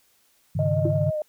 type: chord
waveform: sine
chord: Ab suspended fourth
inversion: none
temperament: equal with one note detuned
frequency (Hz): 101.81 / 138.59 / 155.56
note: Ab2 / Db3 / Eb3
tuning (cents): -34 / 0 / 0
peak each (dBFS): -25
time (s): 0.55-1.11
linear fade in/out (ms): 10
type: tone with vibrato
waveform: sine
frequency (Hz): 617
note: D#5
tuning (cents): -15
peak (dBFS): -24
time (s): 0.59-1.22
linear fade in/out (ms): 2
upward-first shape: sine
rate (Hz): 6.3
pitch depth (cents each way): 32
type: tone with exponential decay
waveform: sine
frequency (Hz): 337.3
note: E4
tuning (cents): +40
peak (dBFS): -18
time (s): 0.85-0.95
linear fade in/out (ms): 5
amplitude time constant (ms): 21
effects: tanh soft clip ceiling -9 dBFS + white hiss -63 dBFS RMS until 1.28 s